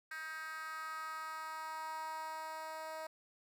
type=tone with high-pass filter sweep; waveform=10% pulse; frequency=316.3 Hz; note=D#4; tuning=29 cents sharp; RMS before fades=-44 dBFS; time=0.11-3.07 s; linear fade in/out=5 ms; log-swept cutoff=1600 to 700 Hz; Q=4.2; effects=none